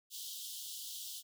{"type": "high-pass noise", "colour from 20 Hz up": "pink", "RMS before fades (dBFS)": -45, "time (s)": [0.1, 1.23], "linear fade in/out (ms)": 50, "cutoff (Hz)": 3000, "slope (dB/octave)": 96, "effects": []}